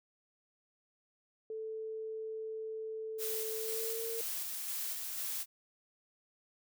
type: tone with pitch glide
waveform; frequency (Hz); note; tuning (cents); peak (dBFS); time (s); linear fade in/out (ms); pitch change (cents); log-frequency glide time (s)
sine; 440 to 455.8; A4 to A#4; 0 to -39; -38; 1.5-4.21; 2; +61; 3.54-4.08
type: noise with tremolo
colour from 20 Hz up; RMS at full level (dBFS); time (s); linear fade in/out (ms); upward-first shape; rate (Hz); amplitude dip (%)
blue; -38; 3.18-5.46; 50; square; 2; 25
effects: none